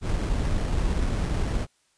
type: noise with sample-and-hold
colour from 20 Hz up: brown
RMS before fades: -25 dBFS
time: 0.01-1.67 s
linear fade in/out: 50 ms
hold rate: 3675 Hz
effects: white hiss -67 dBFS RMS until 1.97 s + resampled to 22050 Hz